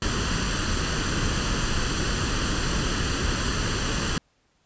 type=noise with comb filter; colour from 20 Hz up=pink; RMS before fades=-25 dBFS; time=0.02-4.18 s; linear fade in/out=2 ms; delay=0.67 ms; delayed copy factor=+0.6; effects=pink hiss -67 dBFS RMS until 4.65 s + resampled to 16000 Hz